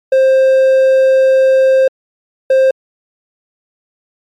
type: tone pair in turn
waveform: triangle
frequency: 528 / 528 Hz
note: C5 / C5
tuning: +16 / +16 cents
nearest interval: unison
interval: 0 cents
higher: neither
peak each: -4 dBFS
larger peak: neither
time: 0.12-1.88 / 2.5-2.71 s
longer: first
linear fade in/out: 5 ms
effects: MP3 64 kbps